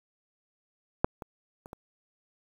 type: clicks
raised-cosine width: 1 ms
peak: -7 / -25 / -30 / -27 dBFS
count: 4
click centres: 1.045 / 1.222 / 1.659 / 1.731 s
effects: 8-bit